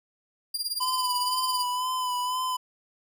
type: tone with tremolo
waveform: sawtooth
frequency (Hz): 4795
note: D8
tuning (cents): +35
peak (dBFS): -22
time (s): 0.54-1.64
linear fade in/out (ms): 5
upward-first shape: triangle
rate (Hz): 18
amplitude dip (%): 90
type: tone with vibrato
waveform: square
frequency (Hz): 1005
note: B5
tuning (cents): +30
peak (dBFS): -27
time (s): 0.8-2.57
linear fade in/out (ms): 10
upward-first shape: sine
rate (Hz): 2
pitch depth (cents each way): 32
effects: none